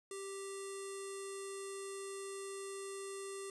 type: tone with low-pass filter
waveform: square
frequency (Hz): 392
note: G4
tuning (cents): 0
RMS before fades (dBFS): -45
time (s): 0.11-3.5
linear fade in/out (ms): 2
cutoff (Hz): 8700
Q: 7
effects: none